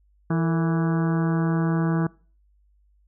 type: harmonic tone with a mistuned harmonic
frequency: 164.81 Hz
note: E3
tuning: in tune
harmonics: 1 / 2 / 3 / 4 / 5 / 6 / 7 / 8 / 9 / 10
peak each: -21 / -27 / -35 / -36 / -38 / -40 / -37 / -42 / -38 / -43 dBFS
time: 0.3-2.07 s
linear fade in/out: 5 ms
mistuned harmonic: 3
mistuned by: -110 cents
effects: noise-tail reverb RT60 0.4 s tail -23 dB re dry + added 50 Hz sine -58 dBFS peak until 3.07 s